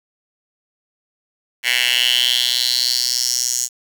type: tone with high-pass filter sweep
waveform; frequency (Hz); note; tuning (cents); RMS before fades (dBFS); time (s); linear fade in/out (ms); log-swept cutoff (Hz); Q
10% pulse; 123.47; B2; 0; -18; 1.63-3.69; 50; 2300 to 6700; 4.8
effects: 7-bit